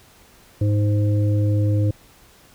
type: harmonic tone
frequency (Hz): 103.83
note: G#2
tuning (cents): 0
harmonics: 1 / 3 / 5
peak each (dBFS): -16 / -26 / -30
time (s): 0.61-1.91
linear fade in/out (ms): 5
effects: pink hiss -51 dBFS RMS until 2.54 s